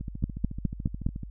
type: two click trains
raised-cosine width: 5 ms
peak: -13 / -23 dBFS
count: 5 / 18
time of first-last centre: 0.24-1.065 / 0.01-1.233 s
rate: 4.85 / 13.9 Hz
effects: added 50 Hz sine -39 dBFS peak until 1.3 s